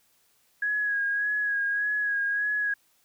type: tone with vibrato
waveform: sine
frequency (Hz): 1659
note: G#6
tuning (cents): -2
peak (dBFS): -24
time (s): 0.62-2.74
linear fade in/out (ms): 5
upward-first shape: sine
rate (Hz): 1.7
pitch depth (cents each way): 32
effects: white hiss -66 dBFS RMS until 3.04 s